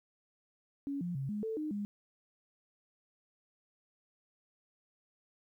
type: tone with pitch steps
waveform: sine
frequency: 280.3 / 175.5 / 135.7 / 208.8 / 443.1 / 306 / 204.9 Hz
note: C#4 / F3 / C#3 / G#3 / A4 / D#4 / G#3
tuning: +19 / +9 / -36 / +10 / +12 / -29 / -23 cents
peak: -34 dBFS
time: 0.87-1.85 s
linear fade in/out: 0 ms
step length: 140 ms
effects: 12-bit